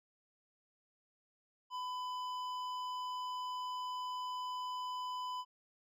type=tone with hard clipping; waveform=sine; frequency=1002 Hz; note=B5; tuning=25 cents sharp; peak=-40 dBFS; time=1.7-5.45 s; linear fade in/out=50 ms; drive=10 dB; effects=none